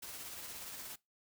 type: noise with tremolo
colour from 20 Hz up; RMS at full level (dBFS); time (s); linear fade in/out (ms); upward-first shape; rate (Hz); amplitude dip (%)
white; -45; 0.02-0.96; 10; triangle; 17; 35
effects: noise-tail reverb RT60 0.2 s tail -22 dB re dry